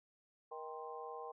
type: harmonic tone with a mistuned harmonic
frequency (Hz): 157.6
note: D#3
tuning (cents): +23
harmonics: 3 / 4 / 5 / 6 / 7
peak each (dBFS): -48 / -54 / -49 / -58 / -50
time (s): 0.51-1.32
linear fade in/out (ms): 10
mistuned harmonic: 7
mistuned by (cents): -87
effects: none